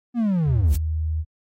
triangle linear sweep, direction down, 246.9 to 46.13 Hz, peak -16 dBFS, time 0.14-0.79 s, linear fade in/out 50 ms
sine tone, 78.8 Hz, D#2, 23 cents sharp, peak -21 dBFS, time 0.45-1.25 s, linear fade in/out 50 ms
blue noise with exponential growth, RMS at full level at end -28 dBFS, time 0.65-0.76 s, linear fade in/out 5 ms, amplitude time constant 22 ms
effects AAC 48 kbps

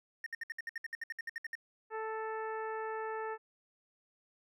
triangle tone bursts, 1837 Hz, A#6, 26 cents flat, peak -35 dBFS, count 16, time 0.24-1.553 s, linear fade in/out 2 ms, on 23 ms, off 63 ms
harmonic tone, 440 Hz, A4, in tune, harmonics 1 / 2 / 3 / 4 / 5 / 6, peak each -39 / -41 / -45 / -46 / -57 / -60 dBFS, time 1.9-3.38 s, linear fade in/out 50 ms
effects none

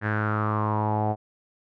sawtooth tone with low-pass filter sweep, 106.7 Hz, G#2, 47 cents sharp, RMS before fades -25 dBFS, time 0.01-1.16 s, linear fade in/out 50 ms, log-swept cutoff 1700 to 730 Hz, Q 6.3, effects none

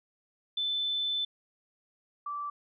sine tone pair in turn, 3520 / 1164.2 Hz, A7 / D6, 0 / -15 cents, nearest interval octave + perfect fifth, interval 1915 cents, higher first, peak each -28 / -33 dBFS, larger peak first, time 0.57-1.25 / 2.26-2.5 s, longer first, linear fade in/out 5 ms, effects none

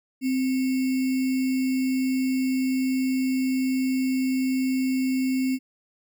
sine tone with sample-and-hold, 260.6 Hz, C4, 7 cents flat, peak -21 dBFS, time 0.21-5.59 s, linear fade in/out 50 ms, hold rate 2450 Hz, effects none

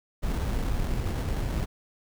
brown noise with sample-and-hold, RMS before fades -28 dBFS, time 0.22-1.66 s, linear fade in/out 20 ms, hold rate 2450 Hz, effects none

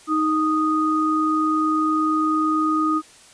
sine tone pair together, 312.1 / 1240.9 Hz, D#4 / D#6, +5 / -5 cents, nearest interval 2 octaves, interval 2390 cents, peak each -20 dBFS, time 0.07-3.02 s, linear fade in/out 50 ms, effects white hiss -48 dBFS RMS until 3.33 s + resampled to 22050 Hz

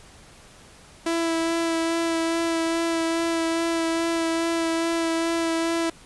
sawtooth tone with vibrato, 331 Hz, E4, 7 cents sharp, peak -18 dBFS, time 1.06-5.9 s, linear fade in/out 5 ms, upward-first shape sine, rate 2.4 Hz, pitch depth 15 cents each way, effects pink hiss -49 dBFS RMS until 6.05 s + resampled to 24000 Hz

